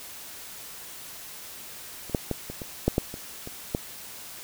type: clicks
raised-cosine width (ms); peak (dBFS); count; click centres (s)
2; -27 / -9 / -13 / -22 / -21 / -7 / -8 / -23 / -24 / -11; 10; 2.097 / 2.148 / 2.313 / 2.5 / 2.618 / 2.88 / 2.981 / 3.141 / 3.474 / 3.749
effects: white hiss -42 dBFS RMS until 4.43 s